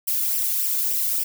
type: noise with flanger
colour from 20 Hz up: violet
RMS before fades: -23 dBFS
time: 0.07-1.24 s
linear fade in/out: 10 ms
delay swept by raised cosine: 0.36 to 1.46 ms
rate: 3.5 Hz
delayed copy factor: +0.7
effects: none